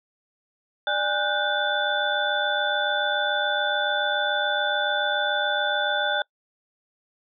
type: tone cluster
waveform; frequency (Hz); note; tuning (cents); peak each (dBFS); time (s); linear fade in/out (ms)
sine; 594 / 818 / 1459 / 1546 / 3509; D5 / G#5 / F#6 / G6 / A7; +20 / -26 / -25 / -24 / -5; -28; 0.87-6.22; 2
effects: noise-tail reverb RT60 0.1 s tail -26 dB re dry